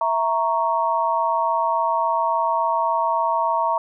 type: chord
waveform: sine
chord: A# diminished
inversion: second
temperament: equal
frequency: 659.3 / 932.3 / 1108.7 Hz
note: E5 / A#5 / C#6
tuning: 0 / 0 / 0 cents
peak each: -24 / -20 / -24 dBFS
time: 0.01-3.78 s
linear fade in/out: 2 ms
effects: none